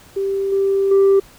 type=tone with level steps; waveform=sine; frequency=392 Hz; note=G4; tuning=in tune; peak=-17 / -13 / -7 dBFS; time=0.16-1.2 s; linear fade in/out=10 ms; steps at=0.52 / 0.91 s; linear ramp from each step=5 ms; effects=tanh soft clip ceiling -8 dBFS + pink hiss -46 dBFS RMS until 1.38 s